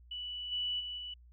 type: tone with level steps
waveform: sine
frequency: 2960 Hz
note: F#7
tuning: in tune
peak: -38 / -32 / -38 / -40 dBFS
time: 0.11-1.14 s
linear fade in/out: 5 ms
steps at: 0.51 / 0.79 / 0.97 s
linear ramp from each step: 20 ms
effects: added 60 Hz sine -55 dBFS peak until 1.32 s